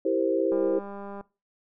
sine chord, C dominant seventh, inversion first, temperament equal, 329.6 / 392 / 466.2 / 523.3 Hz, E4 / G4 / Bb4 / C5, 0 / 0 / 0 / 0 cents, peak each -27 / -27 / -30 / -27 dBFS, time 0.05-0.79 s, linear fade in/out 5 ms
click train, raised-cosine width 1 ms, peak -27 dBFS, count 139, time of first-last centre 0.52-1.21 s, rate 200 Hz
effects noise-tail reverb RT60 0.3 s tail -21 dB re dry

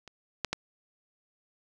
clicks, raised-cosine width 0.2 ms, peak -29 / -11 / -12 dBFS, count 3, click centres 0.077 / 0.447 / 0.53 s, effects none

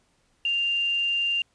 sine tone with quantisation, 2791 Hz, F7, 2 cents flat, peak -22 dBFS, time 0.45-1.42 s, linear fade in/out 2 ms, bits 8, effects pink hiss -67 dBFS RMS until 1.54 s + resampled to 22050 Hz

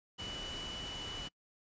sine tone in noise, 2960 Hz, F#7, in tune, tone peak -42 dBFS, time 0.18-1.29 s, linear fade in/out 20 ms, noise pink, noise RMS -45 dBFS, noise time 0.18-1.29 s, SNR 0 dB, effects noise-tail reverb RT60 0.1 s tail -25 dB re dry + resampled to 16000 Hz

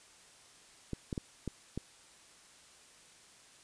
clicks, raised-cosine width 3 ms, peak -23 dBFS, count 5, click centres 0.933 / 1.128 / 1.178 / 1.477 / 1.776 s, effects white hiss -59 dBFS RMS until 3.63 s + resampled to 22050 Hz

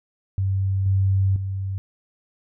sine tone with level steps, 96.5 Hz, G2, 27 cents flat, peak -19 / -16 / -24 dBFS, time 0.38-1.78 s, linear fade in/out 0 ms, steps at 0.86 / 1.36 s, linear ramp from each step 2 ms, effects none

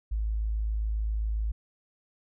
sine tone, 53.7 Hz, A1, 41 cents flat, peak -26 dBFS, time 0.11-1.52 s, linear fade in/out 10 ms, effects none

